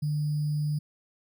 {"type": "tone with sample-and-hold", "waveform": "sine", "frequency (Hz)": 150, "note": "D3", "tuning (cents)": 37, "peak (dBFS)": -25, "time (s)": [0.02, 0.79], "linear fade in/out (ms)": 10, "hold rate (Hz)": 4900, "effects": []}